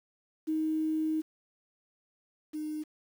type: tone pair in turn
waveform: sine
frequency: 314 / 306.3 Hz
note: D#4 / D#4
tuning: +16 / -27 cents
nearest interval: unison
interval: 43 cents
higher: first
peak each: -27 / -33 dBFS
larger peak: first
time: 0.47-1.22 / 2.53-2.84 s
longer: first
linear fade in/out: 20 ms
effects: 9-bit